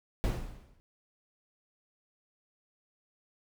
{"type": "noise with exponential decay", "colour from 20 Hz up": "brown", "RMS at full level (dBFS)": -26, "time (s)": [0.24, 0.8], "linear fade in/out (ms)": 0, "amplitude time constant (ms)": 120, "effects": []}